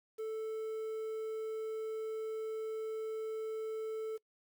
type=tone with quantisation; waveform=triangle; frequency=440 Hz; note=A4; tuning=in tune; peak=-34 dBFS; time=0.18-4.18 s; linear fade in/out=20 ms; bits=10; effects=noise-tail reverb RT60 0.1 s tail -23 dB re dry